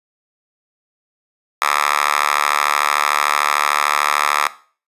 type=tone with high-pass filter; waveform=5% pulse; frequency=73.42 Hz; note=D2; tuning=in tune; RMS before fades=-17 dBFS; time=1.62-4.47 s; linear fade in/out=0 ms; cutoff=1300 Hz; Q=7.7; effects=noise-tail reverb RT60 0.4 s tail -17 dB re dry + resampled to 32000 Hz